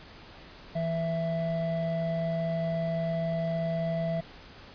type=tone pair together; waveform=triangle; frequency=164.78 / 662 Hz; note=E3 / E5; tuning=0 / +7 cents; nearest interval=2 octaves; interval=2407 cents; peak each=-28 dBFS; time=0.75-4.21 s; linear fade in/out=10 ms; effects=pink hiss -49 dBFS RMS until 4.74 s + resampled to 11025 Hz